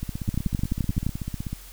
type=two click trains; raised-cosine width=5 ms; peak=-17 / -11 dBFS; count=25 / 10; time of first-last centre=0.03-1.53 / 0.29-1.066 s; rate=16 / 11.6 Hz; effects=added 44 Hz sine -44 dBFS peak until 1.72 s + white hiss -47 dBFS RMS until 1.72 s